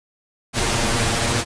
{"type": "noise with comb filter", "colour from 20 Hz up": "pink", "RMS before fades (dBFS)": -20, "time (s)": [0.53, 1.45], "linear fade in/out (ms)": 50, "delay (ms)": 8.6, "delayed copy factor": 0.95, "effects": ["resampled to 22050 Hz"]}